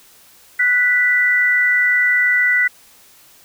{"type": "tone pair together", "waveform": "sine", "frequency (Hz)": [1478.5, 1975.5], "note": ["F#6", "B6"], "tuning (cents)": [-2, 0], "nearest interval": "perfect fourth", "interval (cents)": 502, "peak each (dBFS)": [-18, -13], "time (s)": [0.59, 2.68], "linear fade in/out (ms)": 10, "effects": ["white hiss -48 dBFS RMS until 3.44 s"]}